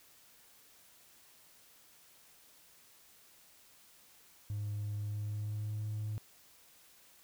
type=tone with pitch glide; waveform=triangle; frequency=103.83 to 106.75 Hz; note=G#2 to G#2; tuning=0 to +48 cents; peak=-32 dBFS; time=4.5-6.18 s; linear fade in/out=0 ms; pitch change=+48 cents; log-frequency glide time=5.01-5.82 s; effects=tanh soft clip ceiling -31 dBFS + white hiss -62 dBFS RMS until 7.23 s